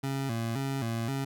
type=tone with vibrato; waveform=25% pulse; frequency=125 Hz; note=B2; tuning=21 cents sharp; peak=-26 dBFS; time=0.03-1.25 s; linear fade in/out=10 ms; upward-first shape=square; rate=1.9 Hz; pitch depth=150 cents each way; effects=none